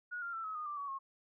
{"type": "tone with pitch steps", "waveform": "sine", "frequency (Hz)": [1451, 1391.9, 1335.2, 1280.8, 1228.6, 1178.6, 1130.6, 1084.5], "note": ["F#6", "F6", "E6", "D#6", "D#6", "D6", "C#6", "C#6"], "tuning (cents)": [-34, -6, 22, 50, -22, 6, 34, -38], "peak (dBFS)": -38, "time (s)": [0.11, 0.99], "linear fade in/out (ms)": 20, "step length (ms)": 110, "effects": []}